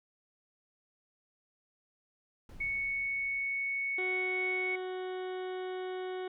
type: noise with exponential decay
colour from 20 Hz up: brown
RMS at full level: -47 dBFS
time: 2.49-4.56 s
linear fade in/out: 2 ms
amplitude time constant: 450 ms
type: tone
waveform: sine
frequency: 2217 Hz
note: C#7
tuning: in tune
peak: -31 dBFS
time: 2.6-4.76 s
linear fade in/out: 10 ms
type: harmonic tone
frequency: 370 Hz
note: F#4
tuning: in tune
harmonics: 1 / 2 / 3 / 4 / 5 / 6 / 8 / 9 / 10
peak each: -36 / -44 / -52 / -51 / -55 / -54 / -57 / -58 / -59 dBFS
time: 3.98-6.28 s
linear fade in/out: 5 ms
effects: none